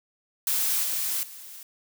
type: noise with level steps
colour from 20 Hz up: blue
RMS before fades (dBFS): -25 / -28 / -43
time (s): 0.47-1.63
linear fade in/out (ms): 2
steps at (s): 0.83 / 1.23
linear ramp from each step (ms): 2
effects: none

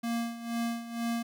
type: tone with tremolo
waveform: square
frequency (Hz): 233.1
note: A#3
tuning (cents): 0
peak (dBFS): -29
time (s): 0.03-1.23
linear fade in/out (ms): 10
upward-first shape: sine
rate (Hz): 2.1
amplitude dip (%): 75
effects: none

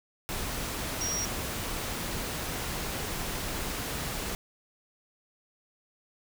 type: tone in noise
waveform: sine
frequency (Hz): 5660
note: F8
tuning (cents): +22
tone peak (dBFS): -30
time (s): 1.01-1.25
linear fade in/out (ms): 0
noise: pink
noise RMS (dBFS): -34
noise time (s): 0.29-4.35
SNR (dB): +1
effects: none

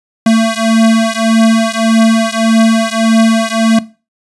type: beating tone pair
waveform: square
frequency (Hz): 223.7 / 225.4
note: A3 / A3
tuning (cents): +29 / +42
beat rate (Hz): 1.7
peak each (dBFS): -11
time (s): 0.26-3.79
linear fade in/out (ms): 5
effects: noise-tail reverb RT60 0.3 s tail -17 dB re dry + resampled to 24000 Hz

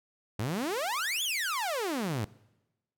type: exponential two-way sweep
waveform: sawtooth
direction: up then down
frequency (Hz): 96.7 to 3520 to 96.7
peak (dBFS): -26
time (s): 0.39-2.25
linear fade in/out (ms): 5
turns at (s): 1.23
effects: noise-tail reverb RT60 1.0 s tail -21 dB re dry

